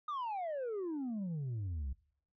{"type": "exponential sweep", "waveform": "sine", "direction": "down", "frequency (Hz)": [1244.5, 61.74], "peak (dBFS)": -33, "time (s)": [0.08, 1.93], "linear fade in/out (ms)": 5, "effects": ["noise-tail reverb RT60 0.6 s tail -23 dB re dry", "tanh soft clip ceiling -35 dBFS"]}